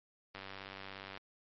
click train, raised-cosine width 0.3 ms, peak -29 dBFS, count 81, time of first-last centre 0.35-1.174 s, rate 97.1 Hz, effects MP3 32 kbps

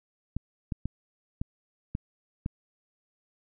clicks, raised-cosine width 5 ms, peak -18 dBFS, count 6, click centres 0.366 / 0.722 / 0.856 / 1.415 / 1.951 / 2.461 s, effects none

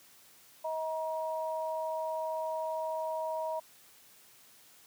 sine tone pair together, 636 / 949.1 Hz, D#5 / A#5, +38 / +31 cents, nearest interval perfect fifth, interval 693 cents, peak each -34 / -36 dBFS, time 0.64-3.6 s, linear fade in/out 10 ms, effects white hiss -59 dBFS RMS until 4.86 s + high-pass 80 Hz 12 dB/octave

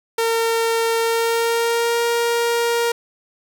sawtooth tone with pitch glide, 456.9 to 469.5 Hz, A#4 to A#4, -35 to +12 cents, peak -13 dBFS, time 0.18-2.92 s, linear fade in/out 5 ms, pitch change +47 cents, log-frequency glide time 0.99-2.03 s, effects none

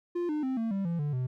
triangle tone with pitch steps, 349.2 / 302.2 / 261.6 / 226.4 / 195.98 / 169.63 / 146.82 / 127.08 Hz, F4 / D4 / C4 / A3 / G3 / E3 / D3 / B2, 0 / +50 / 0 / +50 / 0 / +50 / 0 / +50 cents, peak -26 dBFS, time 0.15-1.27 s, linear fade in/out 10 ms, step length 140 ms, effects none

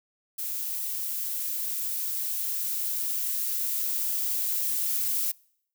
violet noise with level ramp, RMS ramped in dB -32 to -27 dBFS, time 0.38-5.32 s, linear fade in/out 10 ms, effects noise-tail reverb RT60 0.7 s tail -26 dB re dry

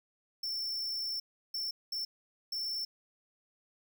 square tone bursts at uneven times, 5390 Hz, E8, 38 cents sharp, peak -34 dBFS, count 4, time 0.43-1.2 / 1.54-1.71 / 1.92-2.05 / 2.52-2.85 s, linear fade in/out 5 ms, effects none

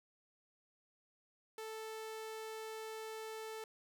sawtooth tone, 440 Hz, A4, in tune, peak -40 dBFS, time 1.58-3.64 s, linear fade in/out 2 ms, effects none

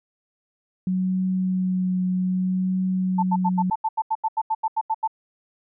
sine tone with vibrato, 185 Hz, F#3, in tune, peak -20 dBFS, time 0.87-3.7 s, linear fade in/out 2 ms, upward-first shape triangle, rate 0.64 Hz, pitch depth 15 cents each way
sine tone bursts, 884 Hz, A5, 8 cents sharp, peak -19 dBFS, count 15, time 3.18-5.077 s, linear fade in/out 10 ms, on 49 ms, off 83 ms
effects none

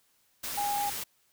sine tone in noise, 817 Hz, G#5, 29 cents flat, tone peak -28 dBFS, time 0.57-0.9 s, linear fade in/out 10 ms, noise white, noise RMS -36 dBFS, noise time 0.43-1.04 s, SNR +5 dB, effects white hiss -69 dBFS RMS until 1.32 s

